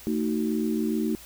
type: chord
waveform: sine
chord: D# diminished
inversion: second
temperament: just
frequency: 224 / 311.1 / 373.4 Hz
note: A3 / D#4 / F#4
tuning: +31 / 0 / +16 cents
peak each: -26 / -28 / -31 dBFS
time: 0.07-1.15 s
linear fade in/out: 0 ms
effects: added 60 Hz sine -53 dBFS peak until 1.25 s + white hiss -47 dBFS RMS until 1.25 s